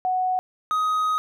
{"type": "tone pair in turn", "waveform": ["sine", "triangle"], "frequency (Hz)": [740, 1255.7], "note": ["F#5", "D#6"], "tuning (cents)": [0, 15], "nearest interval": "major sixth", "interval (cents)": 915, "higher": "second", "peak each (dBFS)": [-20, -18], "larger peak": "second", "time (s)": [[0.05, 0.39], [0.71, 1.18]], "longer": "second", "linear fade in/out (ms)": 0, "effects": []}